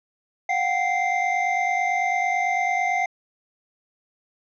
triangle tone cluster, 718 / 767 / 2088 Hz, F5 / G5 / C7, +48 / -38 / -4 cents, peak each -23 dBFS, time 0.49-3.06 s, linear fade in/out 5 ms, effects resampled to 16000 Hz

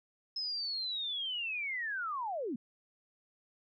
sine linear sweep, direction down, 5180 to 206.9 Hz, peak -34 dBFS, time 0.36-2.56 s, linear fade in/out 5 ms, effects none

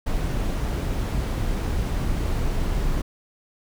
brown noise, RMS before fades -24 dBFS, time 0.06-3.02 s, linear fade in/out 10 ms, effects none

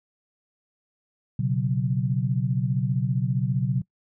sine chord, B suspended second, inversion none, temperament equal, 123.47 / 138.59 / 185 Hz, B2 / C#3 / F#3, 0 / 0 / 0 cents, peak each -25 / -25 / -28 dBFS, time 1.39-3.82 s, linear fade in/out 5 ms, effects noise-tail reverb RT60 0.1 s tail -23 dB re dry

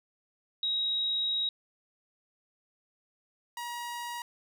sine / sawtooth tone pair in turn, 3811 / 954.5 Hz, A#7 / A#5, +38 / +41 cents, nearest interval 2 octaves, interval 2397 cents, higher first, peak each -27 / -32 dBFS, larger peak first, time 0.63-1.49 / 3.57-4.22 s, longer first, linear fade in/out 2 ms, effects none

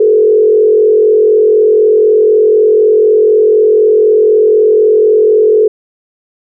sine tone with frequency modulation, 432.2 Hz, A4, 31 cents flat, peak -4 dBFS, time 0-5.68 s, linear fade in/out 5 ms, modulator 44 Hz, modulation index 0.76, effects none

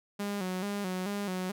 sawtooth tone with vibrato, 193.4 Hz, G3, 23 cents flat, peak -28 dBFS, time 0.19-1.52 s, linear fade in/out 10 ms, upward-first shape square, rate 2.3 Hz, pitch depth 84 cents each way, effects none

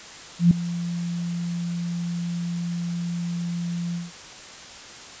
sine tone with ADSR envelope, 172.4 Hz, F3, 22 cents flat, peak -9 dBFS, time 0.39-4.12 s, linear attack 120 ms, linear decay 3 ms, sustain -16 dB, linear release 170 ms, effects white hiss -41 dBFS RMS until 5.2 s + resampled to 16000 Hz

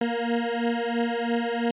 20% pulse beating tone pair, 233.1 / 236.1 Hz, A#3 / A#3, 0 / +22 cents, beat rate 3 Hz, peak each -22 dBFS, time 0.01-1.71 s, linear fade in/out 5 ms, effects resampled to 8000 Hz

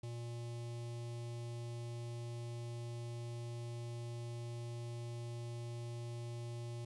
square tone with notch filter, 118.4 Hz, A#2, 27 cents sharp, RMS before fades -44 dBFS, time 0.03-6.85 s, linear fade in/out 5 ms, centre 1500 Hz, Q 0.89, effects resampled to 24000 Hz + 12-bit

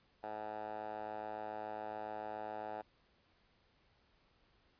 10% pulse tone with band-pass filter, 107.1 Hz, A2, 46 cents flat, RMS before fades -44 dBFS, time 0.23-2.82 s, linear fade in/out 10 ms, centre 830 Hz, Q 3.8, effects pink hiss -72 dBFS RMS until 4.79 s + resampled to 11025 Hz

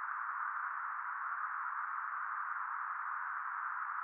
pink band-pass noise, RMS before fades -40 dBFS, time 0-4.03 s, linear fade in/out 0 ms, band 1100 to 1500 Hz, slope 48 dB/octave, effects none

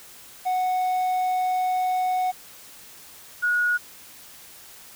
triangle / sine tone pair in turn, 738 / 1451.5 Hz, F#5 / F#6, -5 / -34 cents, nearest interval octave, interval 1171 cents, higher second, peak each -19 dBFS, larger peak neither, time 0.45-2.32 / 3.42-3.78 s, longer first, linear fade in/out 20 ms, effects white hiss -46 dBFS RMS until 4.95 s

